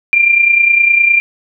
sine tone with amplitude modulation, 2381 Hz, D7, 23 cents sharp, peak -4 dBFS, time 0.13-1.2 s, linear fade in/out 0 ms, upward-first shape sine, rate 29.8 Hz, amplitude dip 60%, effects none

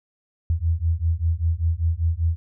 sine beating tone pair, 80.4 / 85.5 Hz, E2 / F2, -43 / -36 cents, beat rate 5.1 Hz, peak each -22 dBFS, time 0.5-2.36 s, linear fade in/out 0 ms, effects none

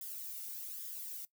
violet noise with flanger, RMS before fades -44 dBFS, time 0.01-1.25 s, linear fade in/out 2 ms, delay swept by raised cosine 0.58 to 1.42 ms, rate 1.2 Hz, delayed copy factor +0.55, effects noise-tail reverb RT60 0.1 s tail -19 dB re dry

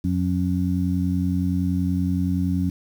harmonic tone, 90.6 Hz, F#2, 36 cents flat, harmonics 1 / 2 / 3, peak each -24 / -23 / -25 dBFS, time 0.04-2.7 s, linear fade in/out 5 ms, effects 8-bit

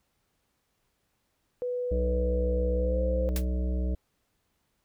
sine tone with pitch glide, 493.9 to 519.7 Hz, B4 to C5, 0 to -12 cents, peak -28 dBFS, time 1.62-3.29 s, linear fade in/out 0 ms, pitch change +88 cents, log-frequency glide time 2.75-3.01 s
harmonic tone, 62.3 Hz, B1, 16 cents sharp, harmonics 1 / 3 / 5 / 7 / 9 / 10, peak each -26 / -36 / -40 / -43 / -45 / -46 dBFS, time 1.91-3.95 s, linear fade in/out 5 ms
white noise with exponential decay, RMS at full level -30 dBFS, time 3.36-3.45 s, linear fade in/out 2 ms, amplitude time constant 18 ms
effects pink hiss -75 dBFS RMS until 4.84 s

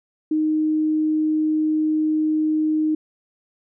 sine tone, 310 Hz, D#4, 6 cents flat, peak -17 dBFS, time 0.31-2.95 s, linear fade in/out 5 ms, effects none

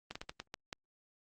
slowing click train, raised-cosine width 0.2 ms, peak -23 dBFS, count 7, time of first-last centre 0.11-0.728 s, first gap 45 ms, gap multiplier 1.33, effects Opus 24 kbps

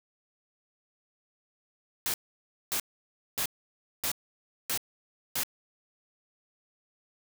white noise bursts, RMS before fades -30 dBFS, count 6, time 2.06-5.434 s, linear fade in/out 0 ms, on 79 ms, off 580 ms, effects none

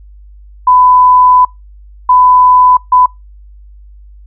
sine tone bursts at uneven times, 1001 Hz, B5, 23 cents sharp, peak -3 dBFS, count 3, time 0.67-1.45 / 2.09-2.77 / 2.92-3.06 s, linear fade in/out 5 ms, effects noise-tail reverb RT60 0.2 s tail -24 dB re dry + added 50 Hz sine -33 dBFS peak until 4.26 s

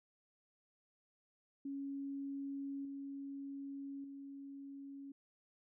sine tone with level steps, 277.2 Hz, C#4, in tune, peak -40 / -43 / -47 dBFS, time 1.65-5.12 s, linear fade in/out 5 ms, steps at 2.85 / 4.04 s, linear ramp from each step 2 ms, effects none

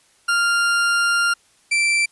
40% pulse tone pair in turn, 1396.9 / 2342 Hz, F6 / D7, 0 / -5 cents, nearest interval major sixth, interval 895 cents, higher second, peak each -15 dBFS, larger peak neither, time 0.28-1.34 / 1.71-2.06 s, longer first, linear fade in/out 10 ms, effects white hiss -57 dBFS RMS until 2.11 s + resampled to 24000 Hz

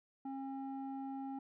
square tone with low-pass filter, 270 Hz, C#4, 45 cents flat, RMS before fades -43 dBFS, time 0.25-1.39 s, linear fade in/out 5 ms, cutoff 730 Hz, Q 2.6, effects none

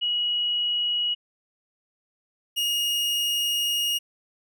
sine / 40% pulse tone pair in turn, 2910 / 2862 Hz, F#7 / F7, -29 / +42 cents, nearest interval unison, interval 29 cents, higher first, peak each -22 dBFS, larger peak neither, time 0.01-1.15 / 2.56-3.99 s, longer second, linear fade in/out 20 ms, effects none

